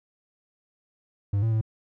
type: tone with pitch steps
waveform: triangle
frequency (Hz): 100.5 / 112.8 / 110.3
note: G2 / A2 / A2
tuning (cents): +44 / +44 / +5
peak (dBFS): -19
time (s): 1.33-1.612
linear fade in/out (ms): 5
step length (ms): 94
effects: none